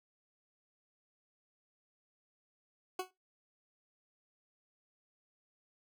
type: tone with exponential decay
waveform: 20% pulse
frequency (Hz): 370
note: F#4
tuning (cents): 0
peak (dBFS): -27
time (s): 2.99-3.11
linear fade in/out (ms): 5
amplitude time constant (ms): 25
effects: noise-tail reverb RT60 0.2 s tail -19 dB re dry